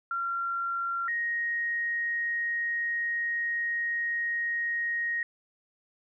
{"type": "tone pair in turn", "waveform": "sine", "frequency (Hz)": [1374, 1874.6], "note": ["F6", "A#6"], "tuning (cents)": [-29, 9], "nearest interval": "perfect fourth", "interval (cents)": 538, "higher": "second", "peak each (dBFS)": [-28, -27], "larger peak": "second", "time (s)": [[0.11, 1.08], [1.08, 5.23]], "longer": "second", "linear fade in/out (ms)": 2, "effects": []}